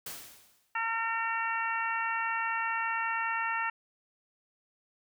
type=noise with exponential decay; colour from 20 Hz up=white; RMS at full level=-38 dBFS; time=0.06-0.75 s; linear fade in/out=5 ms; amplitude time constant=150 ms
type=harmonic tone; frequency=454.9 Hz; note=A#4; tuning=42 cents flat; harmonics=2 / 3 / 4 / 5 / 6; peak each=-34 / -34 / -34 / -41 / -38 dBFS; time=0.75-3.7 s; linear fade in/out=5 ms
effects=none